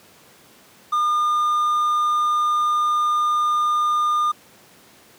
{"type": "tone", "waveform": "triangle", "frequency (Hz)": 1211, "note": "D#6", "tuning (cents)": -47, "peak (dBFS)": -15, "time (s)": [0.92, 4.32], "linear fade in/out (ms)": 10, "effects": ["pink hiss -50 dBFS RMS until 5.18 s", "high-pass 150 Hz 12 dB/octave"]}